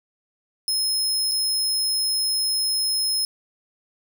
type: tone with dropouts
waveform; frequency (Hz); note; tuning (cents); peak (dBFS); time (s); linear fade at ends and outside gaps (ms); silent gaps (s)
sawtooth; 5160; E8; -38; -18; 0.68-3.25; 1; 1.314-1.318
effects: 10-bit